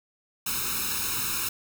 white noise with comb filter, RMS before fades -29 dBFS, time 0.46-1.49 s, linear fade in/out 5 ms, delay 0.76 ms, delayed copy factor +1, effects none

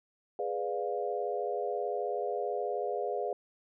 sine chord, G# diminished seventh, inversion none, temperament equal with one note detuned, 415.3 / 493.9 / 587.3 / 704.1 Hz, G#4 / B4 / D5 / F5, 0 / 0 / 0 / +14 cents, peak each -35 / -36 / -38 / -36 dBFS, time 0.39-3.33 s, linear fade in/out 2 ms, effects none

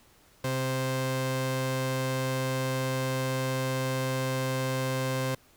sawtooth tone pair together, 130.8 / 261.6 Hz, C3 / C4, 0 / 0 cents, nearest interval octave, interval 1200 cents, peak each -25 dBFS, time 0.44-5.35 s, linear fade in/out 5 ms, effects pink hiss -60 dBFS RMS until 5.56 s

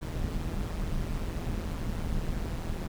brown noise with amplitude modulation, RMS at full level -29 dBFS, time 0.01-2.88 s, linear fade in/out 20 ms, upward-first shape sine, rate 164 Hz, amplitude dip 70%, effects none

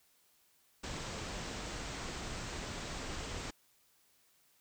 pink low-pass noise, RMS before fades -42 dBFS, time 0.83-3.51 s, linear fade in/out 10 ms, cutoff 8300 Hz, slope 96 dB/octave, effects white hiss -70 dBFS RMS until 4.6 s

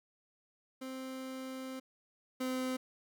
30% pulse tone pair in turn, 261.6 / 257.4 Hz, C4 / C4, 0 / -28 cents, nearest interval unison, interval 28 cents, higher first, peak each -38 / -31 dBFS, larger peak second, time 0.81-1.8 / 2.4-2.77 s, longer first, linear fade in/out 10 ms, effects none

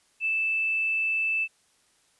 triangle tone with tanh clipping, 2637 Hz, E7, in tune, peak -23 dBFS, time 0.2-1.48 s, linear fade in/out 50 ms, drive 2 dB, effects white hiss -65 dBFS RMS until 2.19 s + resampled to 24000 Hz

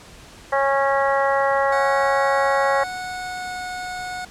harmonic tone, 274.9 Hz, C#4, 14 cents flat, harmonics 2 / 3 / 4 / 5 / 6 / 7, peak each -20 / -22 / -24 / -28 / -29 / -27 dBFS, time 0.52-2.84 s, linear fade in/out 10 ms
25% pulse tone with pitch glide, 740 to 730.2 Hz, F#5 to F#5, 0 to -23 cents, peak -24 dBFS, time 1.72-4.25 s, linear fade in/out 5 ms, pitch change -23 cents, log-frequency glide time 2.31-3.59 s
effects pink hiss -44 dBFS RMS until 4.3 s + low-pass 9000 Hz 12 dB/octave

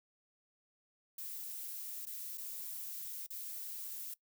violet noise with dropouts, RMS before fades -44 dBFS, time 1.18-4.14 s, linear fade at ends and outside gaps 5 ms, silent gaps 2.055-2.066 / 2.375-2.379 / 3.265-3.303 s, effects noise-tail reverb RT60 0.1 s tail -20 dB re dry

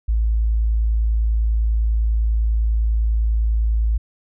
sine tone, 55 Hz, A1, in tune, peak -15 dBFS, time 0.08-3.98 s, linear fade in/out 10 ms, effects none

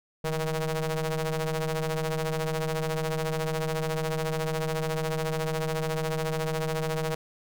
sawtooth ring-modulated tone, 160 Hz, D#3, 49 cents sharp, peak -20 dBFS, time 0.24-7.15 s, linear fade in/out 5 ms, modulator 313 Hz, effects none

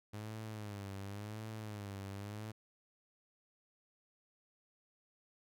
sawtooth tone with vibrato, 103.8 Hz, G#2, in tune, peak -39 dBFS, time 0.13-2.52 s, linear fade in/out 10 ms, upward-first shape sine, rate 0.92 Hz, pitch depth 100 cents each way, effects none

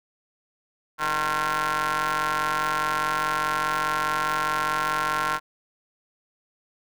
sawtooth ring-modulated tone, 149.7 Hz, D3, 33 cents sharp, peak -16 dBFS, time 0.98-5.4 s, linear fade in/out 50 ms, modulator 1220 Hz, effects none

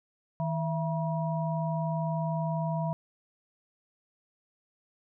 sine tone cluster, 159.1 / 668 / 962 Hz, D#3 / E5 / B5, +39 / +23 / -46 cents, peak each -29 / -34 / -36 dBFS, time 0.4-2.93 s, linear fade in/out 0 ms, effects none

